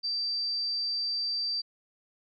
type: tone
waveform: sine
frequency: 4670 Hz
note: D8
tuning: 11 cents flat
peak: -28 dBFS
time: 0.03-1.62 s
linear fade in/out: 20 ms
effects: none